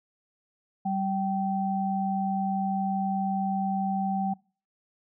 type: tone pair together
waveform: sine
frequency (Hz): 193.6 / 774.4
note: G3 / G5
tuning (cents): -21 / -21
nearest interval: 2 octaves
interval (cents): 2400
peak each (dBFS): -28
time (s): 0.85-4.34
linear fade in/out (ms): 10
effects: noise-tail reverb RT60 0.4 s tail -24 dB re dry